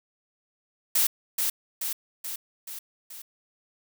blue noise with echo, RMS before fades -22 dBFS, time 0.95-1.07 s, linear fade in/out 5 ms, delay 430 ms, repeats 5, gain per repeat -4 dB, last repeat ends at 3.22 s, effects none

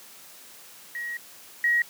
sine tone pair in turn, 1900 / 1900 Hz, A#6 / A#6, +33 / +33 cents, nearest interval unison, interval 0 cents, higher neither, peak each -30 / -19 dBFS, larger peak second, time 0.95-1.17 / 1.64-1.82 s, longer first, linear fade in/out 2 ms, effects white hiss -48 dBFS RMS until 1.89 s + high-pass 150 Hz 12 dB/octave

